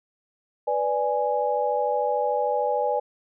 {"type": "chord", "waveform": "sine", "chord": "G# diminished", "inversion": "first", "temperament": "equal", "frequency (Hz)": [493.9, 587.3, 830.6], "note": ["B4", "D5", "G#5"], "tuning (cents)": [0, 0, 0], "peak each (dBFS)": [-26, -26, -25], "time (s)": [0.67, 3], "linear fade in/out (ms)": 10, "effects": []}